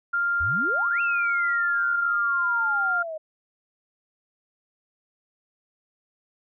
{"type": "tone", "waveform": "sine", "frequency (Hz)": 1396.9, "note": "F6", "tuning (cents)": 0, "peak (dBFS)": -21, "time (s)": [0.13, 3.03], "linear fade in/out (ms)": 10}
{"type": "exponential two-way sweep", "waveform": "sine", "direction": "up then down", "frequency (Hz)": [69.4, 2742, 616], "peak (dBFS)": -30, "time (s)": [0.4, 3.18], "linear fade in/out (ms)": 10, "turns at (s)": 1.01}
{"effects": []}